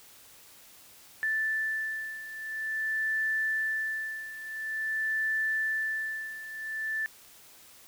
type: beating tone pair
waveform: sine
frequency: 1760 / 1760.48 Hz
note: A6 / A6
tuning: 0 / 0 cents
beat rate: 0.48 Hz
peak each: -34 / -30 dBFS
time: 1.23-7.06 s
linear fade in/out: 0 ms
effects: white hiss -54 dBFS RMS until 7.87 s